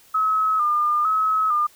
sine tone with vibrato, 1244.5 Hz, D#6, in tune, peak -17 dBFS, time 0.14-1.67 s, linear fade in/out 10 ms, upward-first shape square, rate 1.1 Hz, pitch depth 54 cents each way, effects white hiss -53 dBFS RMS until 1.75 s

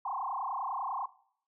sine tone with frequency modulation, 932.3 Hz, A#5, in tune, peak -32 dBFS, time 0.05-1.06 s, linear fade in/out 5 ms, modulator 30.1 Hz, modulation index 5.8, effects noise-tail reverb RT60 0.6 s tail -18 dB re dry

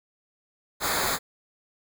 pink noise with comb filter, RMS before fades -26 dBFS, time 0.8-1.19 s, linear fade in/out 50 ms, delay 0.35 ms, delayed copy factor -0.8, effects none

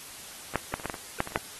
clicks, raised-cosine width 0.5 ms, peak -10 / -13 / -24 / -16 / -18 / -21 / -10 / -22 / -27 / -9 dBFS, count 10, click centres 0.557 / 0.74 / 0.798 / 0.857 / 0.898 / 0.942 / 1.204 / 1.274 / 1.321 / 1.359 s, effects white hiss -44 dBFS RMS until 1.59 s + AAC 32 kbps

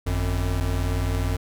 square tone pair together, 50.51 / 90 Hz, G#1 / F#2, -47 / -47 cents, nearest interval minor seventh, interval 1000 cents, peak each -26 / -25 dBFS, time 0.06-1.37 s, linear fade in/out 10 ms, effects none

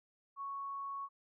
sine tone, 1108.7 Hz, C#6, in tune, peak -39 dBFS, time 0.36-1.09 s, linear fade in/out 50 ms, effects none

